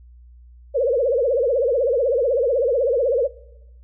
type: tone with vibrato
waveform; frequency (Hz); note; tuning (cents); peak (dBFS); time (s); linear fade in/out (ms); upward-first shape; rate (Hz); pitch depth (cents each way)
sine; 511; C5; -41; -16; 0.74-3.28; 20; triangle; 16; 250
effects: noise-tail reverb RT60 0.9 s tail -20 dB re dry + added 60 Hz sine -43 dBFS peak until 3.83 s